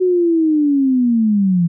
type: linear sweep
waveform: sine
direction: down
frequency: 372.5 to 166.1 Hz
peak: -11 dBFS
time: 0-1.68 s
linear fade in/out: 20 ms
effects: none